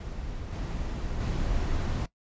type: noise with level steps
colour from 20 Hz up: brown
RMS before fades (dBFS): -36 / -32 / -28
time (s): 0-2.06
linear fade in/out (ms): 5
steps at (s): 0.52 / 1.2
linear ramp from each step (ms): 10
effects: noise-tail reverb RT60 0.1 s tail -18 dB re dry + resampled to 16000 Hz